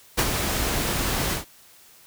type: noise with ADSR envelope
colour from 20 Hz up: pink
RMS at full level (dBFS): -19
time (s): 0.17-1.45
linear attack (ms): 21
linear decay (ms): 53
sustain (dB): -6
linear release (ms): 120
effects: white hiss -52 dBFS RMS until 2.06 s